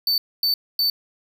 square tone bursts, 4538 Hz, C#8, 40 cents sharp, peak -18 dBFS, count 3, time 0.07-0.9 s, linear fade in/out 2 ms, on 110 ms, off 250 ms, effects none

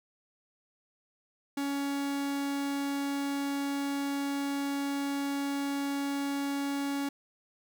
45% pulse tone, 280.3 Hz, C#4, 19 cents sharp, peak -30 dBFS, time 1.57-7.09 s, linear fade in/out 5 ms, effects none

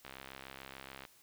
click train, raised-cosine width 0.3 ms, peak -30 dBFS, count 68, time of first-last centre 0.05-1.051 s, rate 66.9 Hz, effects white hiss -64 dBFS RMS until 1.22 s

